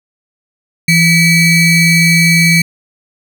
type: ring-modulated tone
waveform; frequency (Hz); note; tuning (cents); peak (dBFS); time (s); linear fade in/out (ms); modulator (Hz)
square; 1063; C6; +27; -4; 0.88-2.62; 5; 1230
effects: none